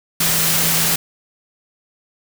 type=tone in noise; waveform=sine; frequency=164.81 Hz; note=E3; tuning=in tune; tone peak=-26 dBFS; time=0.2-0.96 s; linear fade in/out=5 ms; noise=white; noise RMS=-17 dBFS; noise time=0.2-0.96 s; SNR=-12 dB; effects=none